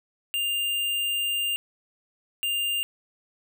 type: tone pair in turn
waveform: square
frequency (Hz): 2800 / 2800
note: F7 / F7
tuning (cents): +4 / +4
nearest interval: unison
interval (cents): 0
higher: neither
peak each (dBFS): -25 / -25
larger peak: neither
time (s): 0.34-1.56 / 2.43-2.83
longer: first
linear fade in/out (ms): 0
effects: none